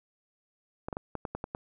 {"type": "clicks", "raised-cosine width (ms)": 1, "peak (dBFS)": -20, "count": 8, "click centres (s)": [0.885, 0.928, 0.969, 1.153, 1.252, 1.35, 1.441, 1.549], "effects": []}